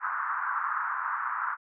white band-pass noise, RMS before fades -31 dBFS, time 0-1.57 s, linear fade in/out 50 ms, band 1000 to 1500 Hz, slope 48 dB/octave, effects none

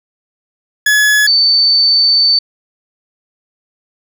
40% pulse / sine tone pair in turn, 1700 / 4538 Hz, G#6 / C#8, +40 / +40 cents, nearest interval octave + perfect fourth, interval 1700 cents, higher second, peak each -7 dBFS, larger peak neither, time 0.86-1.27 / 1.27-2.39 s, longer second, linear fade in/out 5 ms, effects none

